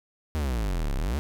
45% pulse exponential two-way sweep, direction down then up, 80.7 to 31.85 to 80.7 Hz, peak -25 dBFS, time 0.35-1.19 s, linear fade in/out 0 ms, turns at 0.96 s, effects none

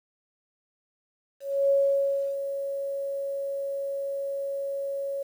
sine tone with ADSR envelope, 554.4 Hz, C#5, in tune, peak -18 dBFS, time 1.4-5.23 s, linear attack 300 ms, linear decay 650 ms, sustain -10 dB, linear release 8 ms, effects 9-bit

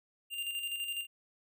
square tone with tremolo, 2794 Hz, F7, in tune, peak -34 dBFS, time 0.3-1.07 s, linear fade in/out 50 ms, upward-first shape square, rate 12 Hz, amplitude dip 45%, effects none

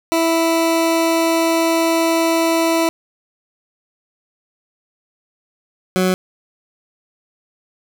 20% pulse tone pair in turn, 329.6 / 184.98 Hz, E4 / F#3, 0 / 0 cents, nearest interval minor seventh, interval 1000 cents, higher first, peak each -9 dBFS, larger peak neither, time 0.12-2.89 / 5.96-6.14 s, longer first, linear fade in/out 0 ms, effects none

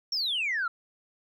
sine exponential sweep, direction down, 5640 to 1318.5 Hz, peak -25 dBFS, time 0.12-0.68 s, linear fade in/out 5 ms, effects tanh soft clip ceiling -23 dBFS

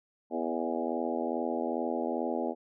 harmonic tone with a mistuned harmonic, 82.4 Hz, E2, in tune, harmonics 3 / 4 / 5 / 6 / 7 / 8 / 9 / 10, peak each -35 / -36 / -37 / -38 / -38 / -39 / -40 / -40 dBFS, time 0.3-2.55 s, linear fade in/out 50 ms, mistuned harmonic 8, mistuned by -18 cents, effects none

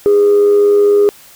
sine tone with amplitude modulation, 410 Hz, G#4, 22 cents flat, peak -3 dBFS, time 0.06-1.09 s, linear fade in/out 0 ms, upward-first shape sine, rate 95.6 Hz, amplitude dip 40%, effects tanh soft clip ceiling -3 dBFS + white hiss -41 dBFS RMS until 1.35 s

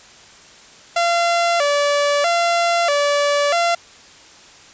sawtooth tone with vibrato, 629 Hz, D#5, 19 cents sharp, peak -11 dBFS, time 0.96-3.75 s, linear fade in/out 5 ms, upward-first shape square, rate 0.78 Hz, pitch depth 150 cents each way, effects white hiss -44 dBFS RMS until 4.73 s + resampled to 16000 Hz

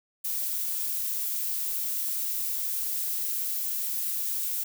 violet noise, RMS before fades -30 dBFS, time 0.24-4.64 s, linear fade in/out 10 ms, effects none

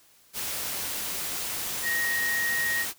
sine tone in noise, 1878 Hz, A#6, 12 cents sharp, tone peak -25 dBFS, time 1.82-2.86 s, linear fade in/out 50 ms, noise white, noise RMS -32 dBFS, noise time 0.33-2.94 s, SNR +4 dB, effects white hiss -59 dBFS RMS until 2.98 s

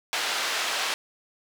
white band-pass noise, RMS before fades -28 dBFS, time 0.13-0.94 s, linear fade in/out 0 ms, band 570 to 4000 Hz, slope 12 dB/octave, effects none

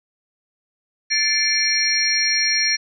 sine tone cluster, 1750 / 2106 / 2324 / 4255 / 5600 Hz, A6 / C7 / D7 / C8 / F8, -10 / +11 / -19 / +28 / +4 cents, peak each -24 / -28 / -25 / -22 / -20 dBFS, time 1.1-2.77 s, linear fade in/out 20 ms, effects none

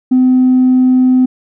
triangle tone with tanh clipping, 255.4 Hz, C4, 42 cents flat, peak -6 dBFS, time 0.11-1.26 s, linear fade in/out 10 ms, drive 5 dB, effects none

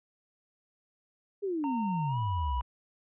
sine exponential sweep, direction down, 415.3 to 58.27 Hz, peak -29 dBFS, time 1.42-2.62 s, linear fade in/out 20 ms
triangle tone with pitch glide, 918 to 978.2 Hz, A#5 to B5, -27 to -17 cents, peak -31 dBFS, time 1.64-2.61 s, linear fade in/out 0 ms, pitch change +110 cents, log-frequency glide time 2.07-2.18 s
effects resampled to 8000 Hz

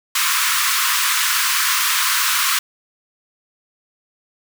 pink high-pass noise, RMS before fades -18 dBFS, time 0.15-2.59 s, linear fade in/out 5 ms, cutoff 1000 Hz, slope 96 dB/octave, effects none

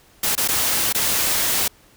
white noise with dropouts, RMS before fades -20 dBFS, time 0.23-1.68 s, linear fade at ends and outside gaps 5 ms, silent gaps 0.353-0.376 / 0.477-0.486 / 0.927-0.947 s, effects pink hiss -53 dBFS RMS until 1.96 s

